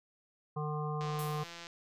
harmonic tone, 150.8 Hz, D3, 46 cents sharp, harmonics 1 / 3 / 5 / 7 / 8, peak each -35 / -41 / -43 / -42 / -46 dBFS, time 0.56-1.44 s, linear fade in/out 10 ms
click train, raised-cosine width 0.2 ms, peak -29 dBFS, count 113, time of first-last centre 1.01-1.669 s, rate 170 Hz
violet noise with exponential decay, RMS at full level -40 dBFS, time 1.19-1.64 s, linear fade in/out 0 ms, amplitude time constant 96 ms
effects resampled to 32000 Hz

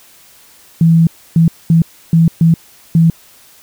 sine tone bursts at uneven times, 164.81 Hz, E3, in tune, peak -5 dBFS, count 6, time 0.81-1.07 / 1.36-1.48 / 1.7-1.82 / 2.13-2.28 / 2.41-2.54 / 2.95-3.1 s, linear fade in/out 2 ms, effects white hiss -44 dBFS RMS until 3.62 s

